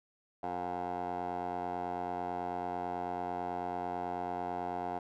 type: tone with band-pass filter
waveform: 15% pulse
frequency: 89.1 Hz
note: F2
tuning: 35 cents sharp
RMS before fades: -37 dBFS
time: 0.43-4.99 s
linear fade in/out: 5 ms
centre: 680 Hz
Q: 6
effects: none